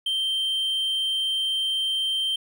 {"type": "tone", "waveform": "triangle", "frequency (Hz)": 3136, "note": "G7", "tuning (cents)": 0, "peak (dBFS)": -21, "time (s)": [0.06, 2.36], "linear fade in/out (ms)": 5, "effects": []}